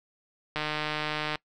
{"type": "click train", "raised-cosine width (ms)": 0.3, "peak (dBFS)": -14, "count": 122, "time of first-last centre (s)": [0.56, 1.356], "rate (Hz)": 152, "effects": ["noise-tail reverb RT60 0.1 s tail -23 dB re dry"]}